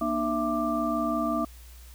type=tone cluster; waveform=sine; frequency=237.5 / 303.2 / 666 / 1181 Hz; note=A#3 / D#4 / E5 / D6; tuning=+33 / -45 / +18 / +9 cents; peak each=-30 dBFS; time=0.01-1.45 s; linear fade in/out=5 ms; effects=added 60 Hz sine -45 dBFS peak until 1.94 s + white hiss -54 dBFS RMS until 1.94 s